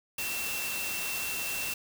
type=tone in noise; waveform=sine; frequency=2697 Hz; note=E7; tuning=39 cents sharp; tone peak=-35 dBFS; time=0.18-1.74 s; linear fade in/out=5 ms; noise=white; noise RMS=-35 dBFS; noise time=0.18-1.74 s; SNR=-3 dB; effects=none